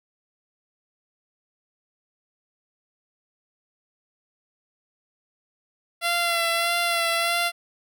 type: tone with vibrato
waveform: 10% pulse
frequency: 682 Hz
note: F5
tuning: 41 cents flat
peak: -13 dBFS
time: 6.01-7.52 s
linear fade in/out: 50 ms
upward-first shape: sine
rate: 1.6 Hz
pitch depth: 25 cents each way
effects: none